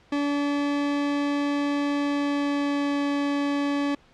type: tone with pitch glide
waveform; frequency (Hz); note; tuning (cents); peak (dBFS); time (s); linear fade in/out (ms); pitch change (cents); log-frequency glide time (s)
40% pulse; 287.1 to 285.1; D4 to C#4; -39 to +49; -22; 0.12-3.95; 5; -12; 1.96-3.02
effects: pink hiss -57 dBFS RMS until 4.13 s + low-pass 4000 Hz 12 dB/octave